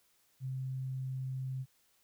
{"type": "tone", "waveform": "sine", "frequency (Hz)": 131.1, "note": "C3", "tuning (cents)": 4, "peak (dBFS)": -35, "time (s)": [0.4, 1.66], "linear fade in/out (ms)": 50, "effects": ["white hiss -71 dBFS RMS until 2.03 s"]}